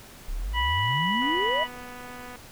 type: exponential sweep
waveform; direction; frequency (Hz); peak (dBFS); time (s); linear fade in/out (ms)
sine; up; 30.63 to 659.3; -27; 0.28-1.64; 10
type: harmonic tone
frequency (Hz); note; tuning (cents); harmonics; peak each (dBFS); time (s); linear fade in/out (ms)
981; B5; -12; 1 / 2 / 3; -26 / -28 / -30; 0.53-1.68; 50
type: click train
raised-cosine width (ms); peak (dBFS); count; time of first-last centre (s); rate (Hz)
0.5; -28; 282; 1.22-2.358; 247
effects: pink hiss -47 dBFS RMS until 2.51 s